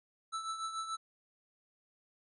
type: tone with tremolo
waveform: square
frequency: 1318.5 Hz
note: E6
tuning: in tune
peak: -35 dBFS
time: 0.32-0.97 s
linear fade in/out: 20 ms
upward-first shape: triangle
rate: 6.9 Hz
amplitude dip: 65%
effects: resampled to 24000 Hz